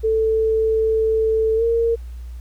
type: tone with pitch glide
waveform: sine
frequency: 442 to 461.3 Hz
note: A4 to A#4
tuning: +8 to -18 cents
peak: -15 dBFS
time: 0.03-1.96 s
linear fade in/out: 20 ms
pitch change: +74 cents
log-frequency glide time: 1.56-1.63 s
effects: added 60 Hz sine -30 dBFS peak until 2.4 s + pink hiss -55 dBFS RMS until 2.4 s